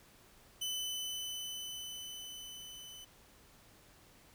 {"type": "tone with level ramp", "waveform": "sawtooth", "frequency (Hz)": 3014, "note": "F#7", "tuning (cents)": 31, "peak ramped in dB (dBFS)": [-32, -46], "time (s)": [0.61, 3.05], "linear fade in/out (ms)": 10, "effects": ["pink hiss -62 dBFS RMS until 4.34 s"]}